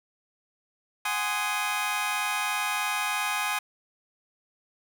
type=chord; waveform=20% pulse; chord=Ab dominant seventh; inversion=third; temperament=just; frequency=747.5 / 830.6 / 1038.3 / 1245.9 Hz; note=Gb5 / Ab5 / C6 / Eb6; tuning=+17 / 0 / -14 / +2 cents; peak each=-31 / -26 / -28 / -27 dBFS; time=1.05-3.59 s; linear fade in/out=5 ms; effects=none